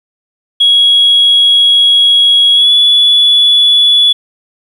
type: tone with pitch glide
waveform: sine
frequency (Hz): 3322 to 3423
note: G#7 to A7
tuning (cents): 0 to -48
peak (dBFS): -3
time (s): 0.6-4.13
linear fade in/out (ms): 10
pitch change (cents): +52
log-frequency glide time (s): 2.54-2.71
effects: tanh soft clip ceiling 0 dBFS + 7-bit